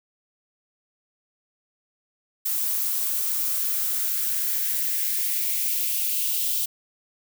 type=noise with high-pass filter sweep; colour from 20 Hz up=violet; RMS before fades=-25 dBFS; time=2.45-6.66 s; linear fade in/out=10 ms; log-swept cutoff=820 to 3200 Hz; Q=2.7; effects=none